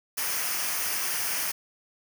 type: noise with comb filter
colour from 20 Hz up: white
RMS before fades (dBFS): -29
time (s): 0.17-1.52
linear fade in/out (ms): 10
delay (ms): 0.26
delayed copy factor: -0.6
effects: none